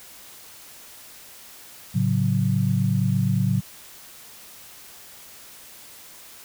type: chord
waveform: sine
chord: F# minor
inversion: first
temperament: equal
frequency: 110 / 138.59 / 185 Hz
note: A2 / C#3 / F#3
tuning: 0 / 0 / 0 cents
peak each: -23 dBFS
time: 1.94-3.61 s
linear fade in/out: 20 ms
effects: white hiss -45 dBFS RMS until 6.44 s